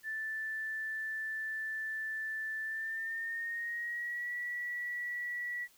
sine tone with pitch glide, 1760 to 1941.6 Hz, A6 to B6, 0 to -30 cents, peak -35 dBFS, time 0.03-5.68 s, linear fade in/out 50 ms, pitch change +170 cents, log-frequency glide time 2.63-4.32 s, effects white hiss -64 dBFS RMS until 5.77 s

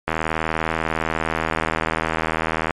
click train, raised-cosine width 0.5 ms, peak -5 dBFS, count 212, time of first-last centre 0.08-2.708 s, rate 80.3 Hz, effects MP3 96 kbps

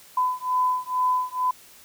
sine beating tone pair, 1006 / 1008.2 Hz, B5 / B5, +32 / +35 cents, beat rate 2.2 Hz, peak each -24 dBFS, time 0.17-1.51 s, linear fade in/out 5 ms, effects white hiss -50 dBFS RMS until 1.84 s

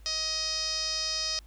5% pulse tone with low-pass filter, 630 Hz, D#5, 21 cents sharp, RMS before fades -31 dBFS, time 0.06-1.39 s, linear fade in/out 0 ms, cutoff 5200 Hz, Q 6.9, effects added 53 Hz sine -48 dBFS peak until 1.46 s + pink hiss -63 dBFS RMS until 1.46 s

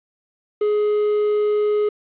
triangle tone, 419.2 Hz, G#4, 16 cents sharp, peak -14 dBFS, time 0.61-1.89 s, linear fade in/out 5 ms, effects resampled to 8000 Hz + 8-bit

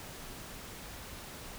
silence, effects pink hiss -46 dBFS RMS until 1.58 s

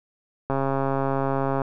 click train, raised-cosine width 1 ms, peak -11 dBFS, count 153, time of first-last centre 0.5-1.618 s, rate 136 Hz, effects none

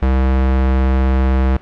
square tone, 65.41 Hz, C2, in tune, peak -12 dBFS, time 0.02-1.57 s, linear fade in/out 5 ms, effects pink hiss -42 dBFS RMS until 1.61 s + low-pass 2000 Hz 12 dB/octave

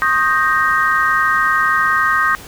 sine chord, Eb dominant seventh, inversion third, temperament equal with one note detuned, 1083.4 / 1244.5 / 1568 / 1864.7 Hz, Db6 / Eb6 / G6 / Bb6, -40 / 0 / 0 / 0 cents, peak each -21 / -16 / -17 / -18 dBFS, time 0.02-2.35 s, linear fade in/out 0 ms, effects pink hiss -36 dBFS RMS until 2.47 s

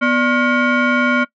sine tone with frequency modulation, 587.3 Hz, D5, in tune, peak -11 dBFS, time 0.01-1.25 s, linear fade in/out 20 ms, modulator 834 Hz, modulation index 1.8, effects noise-tail reverb RT60 0.1 s tail -21 dB re dry + tanh soft clip ceiling -8 dBFS

